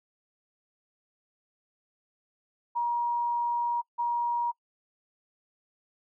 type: tone pair in turn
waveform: sine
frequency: 951 / 951 Hz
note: A#5 / A#5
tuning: +34 / +34 cents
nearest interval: unison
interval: 0 cents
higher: neither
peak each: -25 dBFS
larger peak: neither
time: 2.75-3.82 / 3.98-4.52 s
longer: first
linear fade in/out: 20 ms
effects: noise-tail reverb RT60 0.1 s tail -26 dB re dry